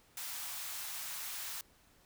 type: high-pass noise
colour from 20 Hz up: white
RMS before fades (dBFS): -42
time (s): 0.17-1.61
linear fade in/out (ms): 2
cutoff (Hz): 750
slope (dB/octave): 24
effects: pink hiss -66 dBFS RMS until 2.05 s